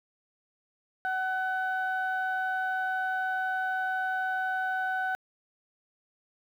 sine tone pair together, 751 / 1502 Hz, F#5 / F#6, +26 / +26 cents, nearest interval octave, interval 1200 cents, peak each -29 / -29 dBFS, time 1.05-5.15 s, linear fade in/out 0 ms, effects tanh soft clip ceiling -22 dBFS + 10-bit

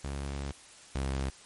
sawtooth tone pair in turn, 69.6 / 67.27 Hz, C#2 / C2, +8 / +49 cents, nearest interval minor second, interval 59 cents, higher first, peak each -30 / -26 dBFS, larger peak second, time 0.04-0.52 / 0.95-1.3 s, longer first, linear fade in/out 5 ms, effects white hiss -53 dBFS RMS until 1.45 s + MP3 48 kbps

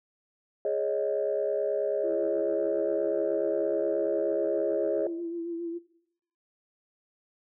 sine chord, Ab suspended fourth, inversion none, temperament just, 415.3 / 553.7 / 623 Hz, Ab4 / Db5 / Eb5, 0 / -2 / +2 cents, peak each -29 dBFS, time 0.65-5.07 s, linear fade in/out 2 ms
sine tone with vibrato, 338.3 Hz, E4, 45 cents sharp, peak -31 dBFS, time 2.03-5.79 s, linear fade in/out 20 ms, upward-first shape sine, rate 7.3 Hz, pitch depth 33 cents each way
effects noise-tail reverb RT60 0.7 s tail -17 dB re dry + tanh soft clip ceiling -17 dBFS

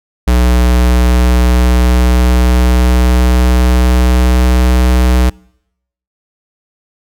square tone with pitch glide, 61.1 to 62.2 Hz, B1 to B1, -18 to +13 cents, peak -7 dBFS, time 0.27-5.3 s, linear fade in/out 10 ms, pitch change +31 cents, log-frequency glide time 0.43-4.68 s, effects noise-tail reverb RT60 0.8 s tail -26 dB re dry

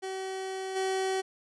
30% pulse tone with level steps, 380.5 Hz, F#4, 48 cents sharp, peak -31 / -25 dBFS, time 0.02-1.22 s, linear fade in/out 20 ms, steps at 0.75 s, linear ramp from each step 20 ms, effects resampled to 24000 Hz

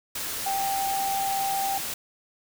sine tone in noise, 784 Hz, G5, in tune, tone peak -25 dBFS, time 0.46-1.78 s, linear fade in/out 5 ms, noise white, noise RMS -32 dBFS, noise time 0.15-1.94 s, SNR +4 dB, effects none

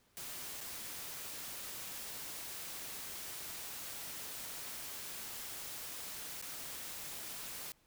white noise with dropouts, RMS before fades -45 dBFS, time 0.17-7.72 s, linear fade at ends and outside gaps 0 ms, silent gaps 0.606-0.611 / 6.415-6.424 s, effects pink hiss -71 dBFS RMS until 7.86 s

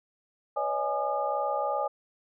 sine tone cluster, 502 / 569 / 632 / 832 / 1214 Hz, B4 / C#5 / D#5 / G#5 / D#6, +28 / +45 / +27 / +3 / -43 cents, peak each -38 / -31 / -35 / -30 / -34 dBFS, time 0.56-1.88 s, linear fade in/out 10 ms, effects none

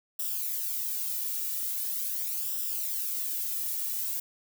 violet noise with flanger, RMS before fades -32 dBFS, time 0.19-4.2 s, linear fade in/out 5 ms, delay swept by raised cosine 0.45 to 1.95 ms, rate 0.42 Hz, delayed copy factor -0.6, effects none

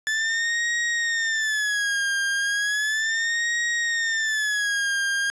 40% pulse tone with vibrato, 1739 Hz, A6, 21 cents flat, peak -21 dBFS, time 0.07-5.3 s, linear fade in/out 0 ms, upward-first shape sine, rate 0.35 Hz, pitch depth 140 cents each way, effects resampled to 22050 Hz + 8-bit

